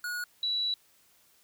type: tone pair in turn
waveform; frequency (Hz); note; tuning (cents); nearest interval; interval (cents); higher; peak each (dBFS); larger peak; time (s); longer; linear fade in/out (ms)
square / sine; 1452 / 3930; F#6 / B7; -33 / -9; octave + perfect fourth; 1724; second; -33 / -27; second; 0.04-0.24 / 0.43-0.74; second; 2
effects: white hiss -64 dBFS RMS until 1.43 s